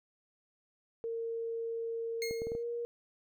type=tone with pitch glide; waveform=sine; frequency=458.6 to 472.3 Hz; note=A#4 to A#4; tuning=-28 to +23 cents; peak=-34 dBFS; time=1.04-2.85 s; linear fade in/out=0 ms; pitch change=+51 cents; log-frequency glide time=2.45-2.66 s
type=tone with exponential decay; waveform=20% pulse; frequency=2145 Hz; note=C7; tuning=42 cents sharp; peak=-29 dBFS; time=2.22-2.63 s; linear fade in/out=1 ms; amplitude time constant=88 ms
type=clicks; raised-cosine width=2 ms; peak=-29 dBFS; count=5; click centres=2.31 / 2.419 / 2.47 / 2.519 / 2.551 s
effects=none